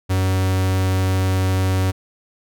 45% pulse tone, 94.1 Hz, F#2, 30 cents sharp, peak -16 dBFS, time 0.09-1.92 s, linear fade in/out 20 ms, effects none

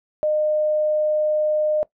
sine tone, 610 Hz, D#5, 34 cents flat, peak -17 dBFS, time 0.23-1.83 s, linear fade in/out 0 ms, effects noise-tail reverb RT60 0.1 s tail -19 dB re dry

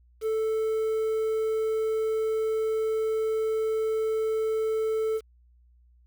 triangle tone with quantisation, 440 Hz, A4, in tune, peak -22 dBFS, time 0.21-5.21 s, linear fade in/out 50 ms, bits 8, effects added 60 Hz sine -56 dBFS peak until 6.06 s

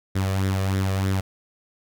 sawtooth tone with flanger, 96 Hz, G2, 36 cents flat, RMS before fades -23 dBFS, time 0.15-1.21 s, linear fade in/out 10 ms, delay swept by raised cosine 0.54 to 1.74 ms, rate 3.2 Hz, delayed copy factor +0.55, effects none

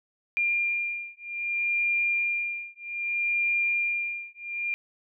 sine beating tone pair, 2398 / 2398.63 Hz, D7 / D7, +36 / +36 cents, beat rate 0.63 Hz, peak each -28 dBFS, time 0.37-4.74 s, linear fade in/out 0 ms, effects none

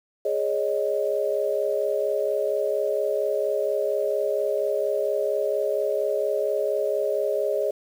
sine chord, Ab suspended fourth, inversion none, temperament equal with one note detuned, 415.3 / 554.4 / 618.7 Hz, Ab4 / Db5 / Eb5, 0 / 0 / -10 cents, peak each -26 dBFS, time 0.25-7.71 s, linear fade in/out 5 ms, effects 8-bit

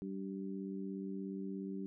harmonic tone, 96.9 Hz, G2, 20 cents flat, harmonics 2 / 3 / 4, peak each -41 / -45 / -47 dBFS, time 0.02-1.86 s, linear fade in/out 0 ms, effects none

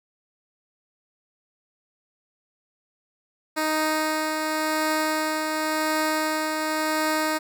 10% pulse tone with tremolo, 311.1 Hz, D#4, in tune, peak -13 dBFS, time 3.56-7.39 s, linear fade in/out 20 ms, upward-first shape triangle, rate 0.92 Hz, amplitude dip 35%, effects none

